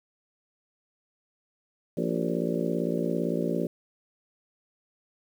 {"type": "harmonic tone with a mistuned harmonic", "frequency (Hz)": 57.7, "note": "A#1", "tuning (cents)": -17, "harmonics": [3, 4, 5, 6, 7, 8, 9, 10], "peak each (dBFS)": [-31, -32, -33, -34, -34, -35, -36, -36], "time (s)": [1.97, 3.67], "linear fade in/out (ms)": 5, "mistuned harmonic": 7, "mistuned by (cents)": -69, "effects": ["9-bit"]}